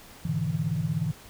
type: chord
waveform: sine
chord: E dominant seventh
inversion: first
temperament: equal with one note detuned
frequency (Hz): 103.83 / 123.47 / 146.83 / 163.49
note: G#2 / B2 / D3 / E3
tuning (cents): 0 / 0 / 0 / -14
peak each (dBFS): -34 / -34 / -30 / -28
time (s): 0.25-1.12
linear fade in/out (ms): 5
effects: pink hiss -49 dBFS RMS until 1.29 s